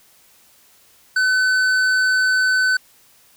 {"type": "tone with hard clipping", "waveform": "sine", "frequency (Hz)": 1513, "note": "F#6", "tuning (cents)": 38, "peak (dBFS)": -16, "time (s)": [1.16, 2.77], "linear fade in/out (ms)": 5, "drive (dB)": 9, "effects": ["white hiss -53 dBFS RMS until 3.36 s"]}